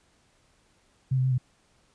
sine tone with pitch steps, 131.5 / 129 / 130.8 / 126.5 Hz, C3 / C3 / C3 / B2, +9 / -24 / 0 / +42 cents, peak -21 dBFS, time 1.11-1.382 s, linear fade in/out 10 ms, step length 68 ms, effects pink hiss -65 dBFS RMS until 1.94 s + resampled to 22050 Hz

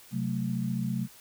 sine chord, F# diminished, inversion second, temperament equal, 130.81 / 185 / 220 Hz, C3 / F#3 / A3, 0 / 0 / 0 cents, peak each -32 dBFS, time 0.11-1.08 s, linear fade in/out 50 ms, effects white hiss -53 dBFS RMS until 1.2 s

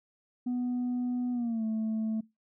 sine tone with pitch glide, 246.9 to 220 Hz, B3 to A3, 0 to 0 cents, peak -26 dBFS, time 0.46-2.21 s, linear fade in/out 10 ms, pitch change -200 cents, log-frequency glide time 1.32-1.64 s, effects noise-tail reverb RT60 0.2 s tail -22 dB re dry + tanh soft clip ceiling -27 dBFS

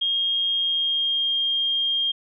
sine tone with pitch glide, 3241 to 3217 Hz, G#7 to G7, -43 to +44 cents, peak -20 dBFS, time 0.01-2.12 s, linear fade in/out 10 ms, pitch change -13 cents, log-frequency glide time 0.5-1.34 s, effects none

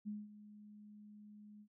sine tone with ADSR envelope, 209.2 Hz, G#3, 13 cents sharp, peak -39 dBFS, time 0.05-1.68 s, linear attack 28 ms, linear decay 200 ms, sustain -15 dB, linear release 71 ms, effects none

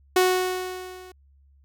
sawtooth tone with level ramp, 368.3 Hz, F#4, 8 cents flat, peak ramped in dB -11 to -39 dBFS, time 0.16-1.12 s, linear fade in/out 5 ms, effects added 69 Hz sine -54 dBFS peak until 1.64 s

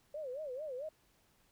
sine tone with vibrato, 558 Hz, C#5, 11 cents sharp, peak -39 dBFS, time 0.14-0.89 s, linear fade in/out 5 ms, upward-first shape sine, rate 4.5 Hz, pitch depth 210 cents each way, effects pink hiss -71 dBFS RMS until 1.51 s

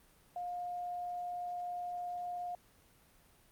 sine tone, 710 Hz, F5, 28 cents sharp, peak -37 dBFS, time 0.36-2.55 s, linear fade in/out 2 ms, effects pink hiss -65 dBFS RMS until 3.51 s + Opus 32 kbps

